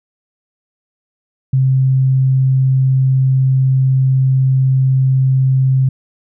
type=tone; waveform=sine; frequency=132 Hz; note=C3; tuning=16 cents sharp; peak=-9 dBFS; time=1.53-5.89 s; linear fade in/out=5 ms; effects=none